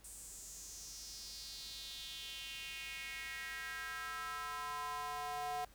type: tone with high-pass filter sweep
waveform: square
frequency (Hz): 146.1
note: D3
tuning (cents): -9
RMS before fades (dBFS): -45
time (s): 0.04-5.65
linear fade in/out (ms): 5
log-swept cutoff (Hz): 8500 to 710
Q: 3.6
effects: added 50 Hz sine -62 dBFS peak until 5.74 s + pink hiss -65 dBFS RMS until 5.74 s